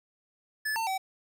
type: tone with pitch steps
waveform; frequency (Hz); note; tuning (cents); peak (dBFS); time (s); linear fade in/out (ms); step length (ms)
square; 1732 / 901 / 764; A6 / A5 / G5; -28 / +41 / -45; -29; 0.65-0.98; 10; 110
effects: 10-bit